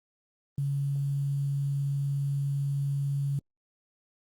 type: tone with quantisation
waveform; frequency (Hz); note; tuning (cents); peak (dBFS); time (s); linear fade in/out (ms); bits
sine; 140.2; C#3; +20; -26; 0.58-3.39; 2; 9
effects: Opus 24 kbps